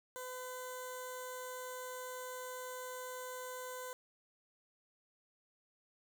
10% pulse tone with notch filter, 506 Hz, B4, 42 cents sharp, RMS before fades -45 dBFS, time 0.16-3.93 s, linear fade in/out 0 ms, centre 2500 Hz, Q 0.59, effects none

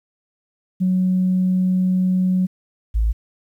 sine tone pair in turn, 184.6 / 54.88 Hz, F#3 / A1, -4 / -4 cents, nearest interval octave + major sixth, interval 2100 cents, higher first, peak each -14 dBFS, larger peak neither, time 0.8-2.47 / 2.94-3.13 s, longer first, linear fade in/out 20 ms, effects tanh soft clip ceiling -10 dBFS + 9-bit

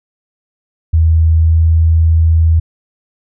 sine tone with pitch glide, 80.8 to 81.36 Hz, E2 to E2, -34 to -22 cents, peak -6 dBFS, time 0.93-2.6 s, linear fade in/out 10 ms, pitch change +12 cents, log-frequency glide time 1.41-1.57 s, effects none

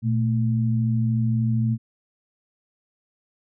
sine tone pair together, 118.1 / 221.7 Hz, A#2 / A3, +23 / +13 cents, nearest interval major seventh, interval 1090 cents, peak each -20 / -24 dBFS, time 0.02-1.78 s, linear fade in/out 50 ms, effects none

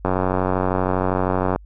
click train, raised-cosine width 1 ms, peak -6 dBFS, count 141, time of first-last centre 0.05-1.56 s, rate 92.7 Hz, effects added 50 Hz sine -40 dBFS peak until 1.65 s

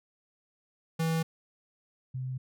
square / sine tone pair in turn, 162.7 / 129.14 Hz, E3 / C3, -22 / -22 cents, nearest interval major third, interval 400 cents, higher first, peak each -27 / -32 dBFS, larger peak first, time 0.99-1.23 / 2.14-2.38 s, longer neither, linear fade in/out 10 ms, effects none

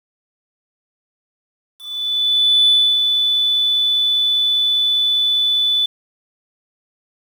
sine tone with ADSR envelope, 3485 Hz, A7, 17 cents flat, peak -8 dBFS, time 1.78-5.86 s, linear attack 900 ms, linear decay 300 ms, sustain -5 dB, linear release 5 ms, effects tanh soft clip ceiling -5 dBFS + 7-bit

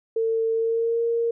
sine tone with pitch glide, 450.7 to 464.7 Hz, A4 to A#4, +42 to -5 cents, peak -20 dBFS, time 0.16-1.31 s, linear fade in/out 5 ms, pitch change +53 cents, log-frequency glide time 0.53-1.02 s, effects none

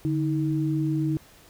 sine tone pair together, 146.9 / 316.5 Hz, D3 / D#4, +1 / +30 cents, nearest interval octave + minor second, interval 1329 cents, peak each -25 / -25 dBFS, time 0.05-1.17 s, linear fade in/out 0 ms, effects pink hiss -53 dBFS RMS until 1.49 s

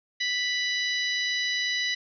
harmonic tone, 987.8 Hz, B5, in tune, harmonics 2 / 3 / 4 / 5 / 6, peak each -28 / -33 / -30 / -36 / -40 dBFS, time 0.2-1.95 s, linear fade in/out 10 ms, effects none

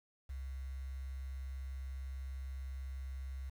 sine tone with quantisation, 66.4 Hz, C2, 26 cents sharp, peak -40 dBFS, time 0.29-3.5 s, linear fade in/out 10 ms, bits 10, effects none

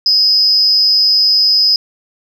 sine tone with amplitude modulation, 5050 Hz, D#8, 25 cents sharp, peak -4 dBFS, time 0.06-1.76 s, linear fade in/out 2 ms, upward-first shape sine, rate 300 Hz, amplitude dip 65%, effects tanh soft clip ceiling -1 dBFS

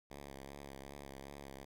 5% pulse tone with vibrato, 69.3 Hz, C#2, in tune, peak -37 dBFS, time 0.1-1.65 s, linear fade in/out 10 ms, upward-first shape sine, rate 2.6 Hz, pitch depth 46 cents each way, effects none

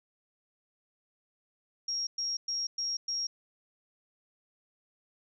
sine tone bursts, 5590 Hz, F8, 1 cent sharp, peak -30 dBFS, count 5, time 1.88-3.27 s, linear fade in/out 5 ms, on 190 ms, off 110 ms, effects none

